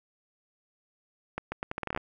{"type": "accelerating click train", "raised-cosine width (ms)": 0.5, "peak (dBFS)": -17, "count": 12, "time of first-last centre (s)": [1.38, 1.975], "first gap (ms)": 140, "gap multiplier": 0.78, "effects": []}